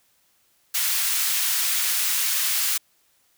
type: high-pass noise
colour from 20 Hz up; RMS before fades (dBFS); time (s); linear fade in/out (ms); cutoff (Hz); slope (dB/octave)
white; -23; 0.74-2.78; 10; 1500; 12
effects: white hiss -64 dBFS RMS until 3.37 s